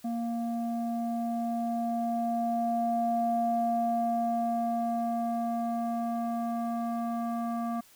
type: tone with low-pass filter sweep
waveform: square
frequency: 233.1 Hz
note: A#3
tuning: in tune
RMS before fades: -30 dBFS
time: 0.04-7.81 s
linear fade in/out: 10 ms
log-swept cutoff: 550 to 970 Hz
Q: 5.6
effects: white hiss -58 dBFS RMS until 7.95 s